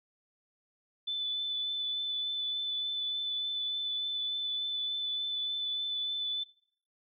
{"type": "tone with vibrato", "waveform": "sine", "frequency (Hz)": 3500, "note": "A7", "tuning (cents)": -10, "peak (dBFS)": -31, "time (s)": [1.07, 6.44], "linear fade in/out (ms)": 10, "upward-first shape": "sine", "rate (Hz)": 3.4, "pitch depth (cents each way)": 12, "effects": ["noise-tail reverb RT60 0.6 s tail -22 dB re dry"]}